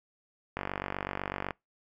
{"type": "click train", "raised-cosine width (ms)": 0.5, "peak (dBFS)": -17, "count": 46, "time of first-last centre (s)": [0.57, 1.507], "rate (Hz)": 48, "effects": ["noise-tail reverb RT60 0.2 s tail -26 dB re dry"]}